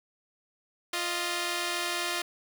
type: tone pair together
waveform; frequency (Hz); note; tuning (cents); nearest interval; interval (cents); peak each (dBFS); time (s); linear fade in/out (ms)
5% pulse; 349.3 / 622.3; F4 / D#5; 0 / 0; minor seventh; 1000; -19 / -23; 0.93-2.22; 5
effects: none